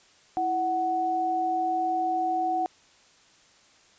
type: tone pair together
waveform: sine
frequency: 330.2 / 743.1 Hz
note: E4 / F#5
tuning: +3 / +7 cents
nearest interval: octave + major second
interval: 1404 cents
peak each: -32 / -24 dBFS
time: 0.37-2.66 s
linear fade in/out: 0 ms
effects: white hiss -58 dBFS RMS until 3.98 s + resampled to 16000 Hz